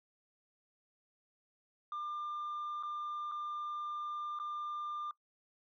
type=tone with dropouts; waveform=sine; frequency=1197 Hz; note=D6; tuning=33 cents sharp; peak=-35 dBFS; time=1.92-5.11 s; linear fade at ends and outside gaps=2 ms; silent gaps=2.827-2.833 / 3.315-3.319 / 4.389-4.398 s; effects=noise-tail reverb RT60 0.1 s tail -23 dB re dry + tanh soft clip ceiling -36 dBFS